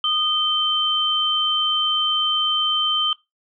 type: tone pair together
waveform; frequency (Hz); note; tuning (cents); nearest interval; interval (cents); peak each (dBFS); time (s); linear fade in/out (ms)
sine; 1232 / 3104; D#6 / G7; -17 / -18; octave + major third; 1599; -25 / -18; 0.04-3.13; 2
effects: noise-tail reverb RT60 0.2 s tail -20 dB re dry